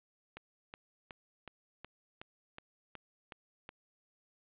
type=click train; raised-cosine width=0.3 ms; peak=-29 dBFS; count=10; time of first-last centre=0.37-3.691 s; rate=2.71 Hz; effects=resampled to 8000 Hz + 10-bit